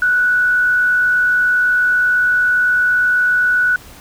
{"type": "tone with frequency modulation", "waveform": "sine", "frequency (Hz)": 1477, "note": "F#6", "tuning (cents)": -3, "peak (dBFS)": -11, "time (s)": [0.02, 3.76], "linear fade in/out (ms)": 2, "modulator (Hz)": 68, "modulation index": 0.29, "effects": ["pink hiss -40 dBFS RMS until 4 s"]}